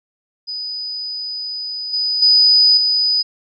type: tone with level steps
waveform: sine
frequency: 4978 Hz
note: D#8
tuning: in tune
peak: -23 / -16 / -8 / -13 dBFS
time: 0.47-3.23 s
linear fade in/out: 20 ms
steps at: 1.93 / 2.22 / 2.77 s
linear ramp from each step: 5 ms
effects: none